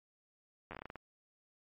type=slowing click train; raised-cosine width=0.5 ms; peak=-29 dBFS; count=10; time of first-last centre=0.71-0.957 s; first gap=10 ms; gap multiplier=1.24; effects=MP3 32 kbps